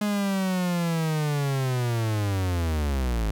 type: linear sweep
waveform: 45% pulse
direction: down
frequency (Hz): 210 to 50.8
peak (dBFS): -23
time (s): 0.01-3.31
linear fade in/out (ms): 5
effects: none